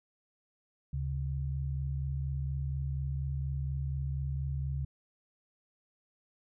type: tone pair together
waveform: sine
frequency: 72.6 / 136.79 Hz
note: D2 / C#3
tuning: -19 / -23 cents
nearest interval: major seventh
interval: 1096 cents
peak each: -34 / -34 dBFS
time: 0.93-4.85 s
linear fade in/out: 5 ms
effects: none